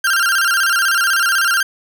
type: tone with vibrato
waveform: 40% pulse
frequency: 1480 Hz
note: F#6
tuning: in tune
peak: -12 dBFS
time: 0.04-1.63 s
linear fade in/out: 5 ms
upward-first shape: square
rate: 16 Hz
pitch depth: 110 cents each way
effects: none